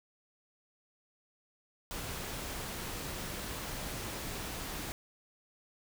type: noise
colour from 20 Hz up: pink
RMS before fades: -40 dBFS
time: 1.91-4.92 s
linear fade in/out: 0 ms
effects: none